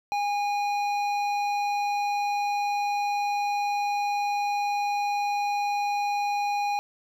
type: tone with hard clipping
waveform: sine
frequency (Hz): 818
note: G#5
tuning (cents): -26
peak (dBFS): -26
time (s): 0.12-6.79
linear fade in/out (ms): 0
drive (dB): 11
effects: none